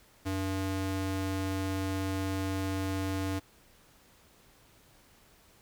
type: ring-modulated tone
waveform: square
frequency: 191.4 Hz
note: G3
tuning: 41 cents flat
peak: -28 dBFS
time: 0.25-3.4 s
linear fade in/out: 20 ms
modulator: 99.7 Hz
effects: pink hiss -61 dBFS RMS until 5.61 s